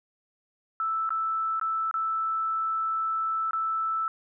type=tone with dropouts; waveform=sine; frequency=1318.5 Hz; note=E6; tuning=in tune; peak=-25 dBFS; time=0.8-4.08 s; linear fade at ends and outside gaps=1 ms; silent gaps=1.092-1.105 / 1.597-1.613 / 1.912-1.941 / 3.509-3.532 s; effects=none